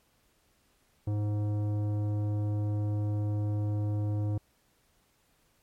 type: tone with tanh clipping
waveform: triangle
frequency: 104.4 Hz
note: G#2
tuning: 10 cents sharp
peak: -29 dBFS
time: 1.07-4.38 s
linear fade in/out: 5 ms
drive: 17 dB
effects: pink hiss -69 dBFS RMS until 5.62 s + MP3 64 kbps